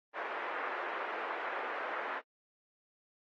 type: band-pass noise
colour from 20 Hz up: white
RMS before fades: -39 dBFS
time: 0.13-2.22 s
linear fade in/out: 50 ms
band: 400 to 1800 Hz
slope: 24 dB/octave
effects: AAC 32 kbps